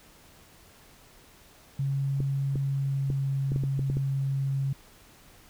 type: tone with pitch glide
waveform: sine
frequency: 137.7 to 136.51 Hz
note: C#3 to C#3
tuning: -11 to -26 cents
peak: -25 dBFS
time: 1.79-4.73 s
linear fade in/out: 5 ms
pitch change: -15 cents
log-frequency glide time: 2.61-3.47 s
type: clicks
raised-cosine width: 3 ms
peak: -20 dBFS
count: 9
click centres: 2.204 / 2.557 / 3.102 / 3.519 / 3.561 / 3.637 / 3.793 / 3.9 / 3.97 s
effects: pink hiss -55 dBFS RMS until 5.49 s